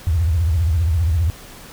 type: tone with vibrato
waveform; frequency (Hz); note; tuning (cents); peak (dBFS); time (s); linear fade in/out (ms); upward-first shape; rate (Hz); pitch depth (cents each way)
sine; 82.41; E2; 0; -14; 0.07-1.3; 0; triangle; 15; 250
effects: pink hiss -40 dBFS RMS until 1.72 s